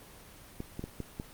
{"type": "clicks", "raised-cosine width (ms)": 3, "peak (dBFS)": -23, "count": 5, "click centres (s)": [0.604, 0.794, 0.84, 1.003, 1.199], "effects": ["pink hiss -52 dBFS RMS until 1.33 s", "Opus 24 kbps"]}